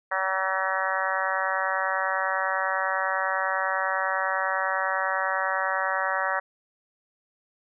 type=harmonic tone; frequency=190 Hz; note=F#3; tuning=46 cents sharp; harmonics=3 / 4 / 5 / 6 / 7 / 8 / 9 / 10; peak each=-32 / -32 / -32 / -32 / -32 / -32 / -32 / -32 dBFS; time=0.11-6.4 s; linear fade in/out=10 ms; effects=none